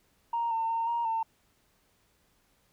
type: tone with pitch steps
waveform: sine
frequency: 933 / 904 / 914 / 938 / 901 Hz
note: A#5 / A5 / A#5 / A#5 / A5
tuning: +1 / +47 / -34 / +11 / +41 cents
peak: -26 dBFS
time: 0.33-1.23 s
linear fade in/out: 5 ms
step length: 180 ms
effects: tanh soft clip ceiling -22 dBFS + pink hiss -69 dBFS RMS until 2.72 s